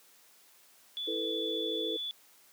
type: tone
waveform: sine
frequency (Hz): 3452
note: A7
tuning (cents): -34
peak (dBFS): -34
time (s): 0.97-2.11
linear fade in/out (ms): 0
type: chord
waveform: sine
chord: E suspended fourth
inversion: none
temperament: equal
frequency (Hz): 329.6 / 440 / 493.9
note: E4 / A4 / B4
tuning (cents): 0 / 0 / 0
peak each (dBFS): -37 / -36 / -39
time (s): 1.07-1.97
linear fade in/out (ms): 10
effects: white hiss -61 dBFS RMS until 2.52 s + high-pass 200 Hz 12 dB/octave